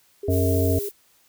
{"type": "tone", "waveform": "sine", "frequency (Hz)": 405, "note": "G#4", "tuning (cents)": -43, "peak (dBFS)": -28, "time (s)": [0.23, 0.89], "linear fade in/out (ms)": 5}
{"type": "harmonic tone", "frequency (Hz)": 91.6, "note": "F#2", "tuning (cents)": -17, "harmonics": [1, 3, 5, 7], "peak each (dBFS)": [-20, -25, -27, -28], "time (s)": [0.28, 0.79], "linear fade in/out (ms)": 5}
{"type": "noise", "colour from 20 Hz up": "violet", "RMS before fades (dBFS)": -33, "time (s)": [0.29, 0.92], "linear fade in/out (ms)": 50}
{"effects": ["white hiss -60 dBFS RMS until 1.28 s"]}